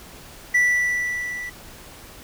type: tone with level ramp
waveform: triangle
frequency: 1965 Hz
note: B6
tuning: 9 cents flat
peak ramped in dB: -12 to -28 dBFS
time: 0.54-1.5 s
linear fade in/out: 10 ms
effects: pink hiss -43 dBFS RMS until 2.23 s